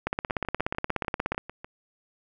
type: two click trains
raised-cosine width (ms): 0.5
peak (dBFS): -23 / -11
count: 10 / 23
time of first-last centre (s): 0.3-1.645 / 0.07-1.38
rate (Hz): 6.69 / 16.8
effects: none